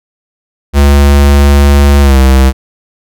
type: tone with pitch glide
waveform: square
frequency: 70.9 to 66.15 Hz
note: C#2 to C2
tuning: +40 to +20 cents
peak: -3 dBFS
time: 0.73-2.53 s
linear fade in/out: 50 ms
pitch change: -120 cents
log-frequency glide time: 2.01-2.18 s
effects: none